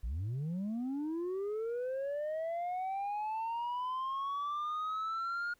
sine linear sweep, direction up, 48.52 to 1429 Hz, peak -31 dBFS, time 0.03-5.54 s, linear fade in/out 10 ms, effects tanh soft clip ceiling -33 dBFS + pink hiss -71 dBFS RMS until 5.59 s

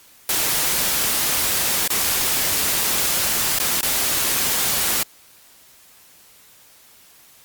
white noise with dropouts, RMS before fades -20 dBFS, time 0.29-5.03 s, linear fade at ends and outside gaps 2 ms, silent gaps 1.878-1.902 / 3.587-3.599 / 3.81-3.829 s, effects white hiss -50 dBFS RMS until 7.44 s + Opus 48 kbps

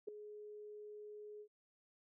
sine tone with ADSR envelope, 420 Hz, G#4, 19 cents sharp, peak -37 dBFS, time 0.07-1.48 s, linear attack 14 ms, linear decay 3 ms, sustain -12 dB, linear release 73 ms, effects none

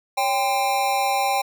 square tone with amplitude modulation, 793 Hz, G5, 20 cents sharp, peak -16 dBFS, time 0.17-1.42 s, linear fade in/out 10 ms, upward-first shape sine, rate 236 Hz, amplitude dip 85%, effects none

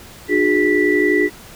sine tone cluster, 300.9 / 363 / 414.1 / 1965 Hz, D4 / F#4 / G#4 / B6, +42 / -33 / -5 / -9 cents, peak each -18 dBFS, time 0.28-1.3 s, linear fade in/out 50 ms, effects pink hiss -40 dBFS RMS until 1.55 s

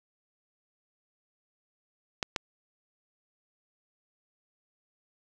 clicks, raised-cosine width 0.2 ms, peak -11 dBFS, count 2, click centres 2.228 / 2.362 s, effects none

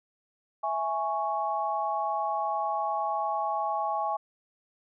sine chord, C# minor, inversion first, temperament equal, 659.3 / 830.6 / 1108.7 Hz, E5 / G#5 / C#6, 0 / 0 / 0 cents, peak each -33 / -29 / -32 dBFS, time 0.63-4.17 s, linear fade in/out 10 ms, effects none

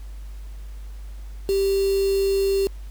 sine tone with quantisation, 392 Hz, G4, in tune, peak -18 dBFS, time 1.49-2.67 s, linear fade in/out 0 ms, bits 5, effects added 50 Hz sine -33 dBFS peak until 2.9 s + pink hiss -54 dBFS RMS until 2.9 s

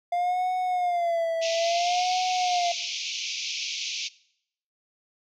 triangle tone with vibrato, 697 Hz, F5, 4 cents flat, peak -21 dBFS, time 0.12-2.72 s, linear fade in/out 5 ms, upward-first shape sine, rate 0.59 Hz, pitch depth 97 cents each way
pink band-pass noise, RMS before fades -32 dBFS, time 1.41-4.09 s, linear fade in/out 20 ms, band 2300 to 6500 Hz, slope 96 dB/octave
effects noise-tail reverb RT60 0.7 s tail -20 dB re dry

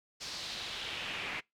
brown noise with band-pass filter sweep, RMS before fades -40 dBFS, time 0.2-1.41 s, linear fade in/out 20 ms, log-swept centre 5000 to 2300 Hz, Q 2.5, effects noise-tail reverb RT60 0.2 s tail -25 dB re dry

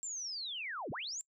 sine linear two-way sweep, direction down then up, 7480 to 98 to 7480 Hz, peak -38 dBFS, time 0.03-1.21 s, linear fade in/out 0 ms, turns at 0.91 s, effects noise-tail reverb RT60 0.1 s tail -23 dB re dry

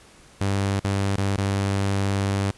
sawtooth tone with dropouts, 98.7 Hz, G2, 12 cents sharp, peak -17 dBFS, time 0.41-2.51 s, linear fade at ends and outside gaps 0 ms, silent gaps 0.796-0.845 / 1.158-1.182 / 1.362-1.38 s, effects pink hiss -51 dBFS RMS until 2.57 s + resampled to 24000 Hz

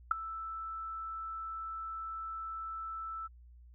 sine tone with ADSR envelope, 1321 Hz, E6, 3 cents sharp, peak -20 dBFS, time 0.11-3.28 s, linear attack 4 ms, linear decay 8 ms, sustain -18 dB, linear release 22 ms, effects added 60 Hz sine -53 dBFS peak until 3.74 s

